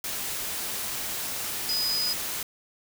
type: tone in noise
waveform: sine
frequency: 4978 Hz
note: D#8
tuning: in tune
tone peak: -25 dBFS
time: 1.69-2.13 s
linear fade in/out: 2 ms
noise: white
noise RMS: -32 dBFS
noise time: 0.04-2.43 s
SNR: +4 dB
effects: none